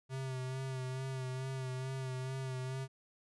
square tone with vibrato, 130.81 Hz, C3, in tune, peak -38 dBFS, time 0.09-2.88 s, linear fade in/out 50 ms, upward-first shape sine, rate 2.3 Hz, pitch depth 32 cents each way, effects resampled to 24000 Hz

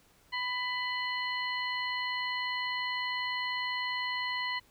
harmonic tone with a mistuned harmonic, 995 Hz, B5, 13 cents sharp, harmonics 1 / 2 / 3 / 4, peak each -36 / -34 / -39 / -40 dBFS, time 0.32-4.6 s, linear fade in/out 20 ms, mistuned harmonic 4, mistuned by +90 cents, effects pink hiss -64 dBFS RMS until 4.7 s

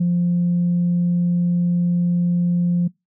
sine tone, 174.8 Hz, F3, 2 cents sharp, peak -14 dBFS, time 0-2.88 s, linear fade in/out 10 ms, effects noise-tail reverb RT60 0.2 s tail -24 dB re dry + tanh soft clip ceiling -12 dBFS

